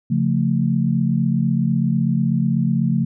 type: chord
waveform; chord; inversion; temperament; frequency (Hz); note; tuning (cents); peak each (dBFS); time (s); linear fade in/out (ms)
sine; Db augmented; none; equal with one note detuned; 138.59 / 174.61 / 222.8; Db3 / F3 / A3; 0 / 0 / +22; -20; 0.1-3.05; 10
effects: none